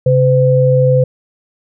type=tone pair together; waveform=sine; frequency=134.7 / 508.6 Hz; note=C#3 / C5; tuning=-49 / -49 cents; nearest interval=octave + major seventh; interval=2300 cents; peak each=-10 dBFS; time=0.06-1.04 s; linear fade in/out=5 ms; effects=none